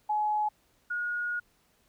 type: tone pair in turn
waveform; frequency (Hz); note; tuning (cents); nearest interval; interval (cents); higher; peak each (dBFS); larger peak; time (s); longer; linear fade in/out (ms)
sine; 846 / 1441.8; G#5 / F#6; +32 / -45; major sixth; 923; second; -25 / -29; first; 0.09-0.49 / 0.9-1.4; second; 10
effects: pink hiss -68 dBFS RMS until 1.88 s